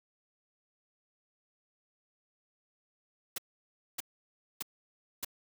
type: noise bursts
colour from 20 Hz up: white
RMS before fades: -36 dBFS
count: 4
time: 3.36-5.248 s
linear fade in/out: 5 ms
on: 22 ms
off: 600 ms
effects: none